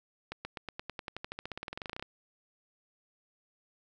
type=accelerating click train; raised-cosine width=0.3 ms; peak=-22 dBFS; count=26; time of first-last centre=0.32-2.025 s; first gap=130 ms; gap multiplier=0.94; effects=none